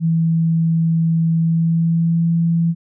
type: tone with pitch glide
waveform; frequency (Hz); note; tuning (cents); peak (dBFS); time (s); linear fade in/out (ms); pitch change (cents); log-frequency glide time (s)
sine; 164.1 to 167.26; E3 to E3; -8 to +26; -13; 0-2.75; 50; +34; 1.38-2.27
effects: none